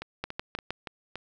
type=two click trains; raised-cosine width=0.3 ms; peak=-20 / -15 dBFS; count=5 / 4; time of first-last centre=0.02-1.156 / 0.24-0.706 s; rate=3.52 / 6.44 Hz; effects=none